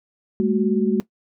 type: tone cluster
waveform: sine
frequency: 203.7 / 222.2 / 371.7 Hz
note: G#3 / A3 / F#4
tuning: -33 / +17 / +8 cents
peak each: -21 dBFS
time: 0.4-1 s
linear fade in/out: 0 ms
effects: noise-tail reverb RT60 0.1 s tail -17 dB re dry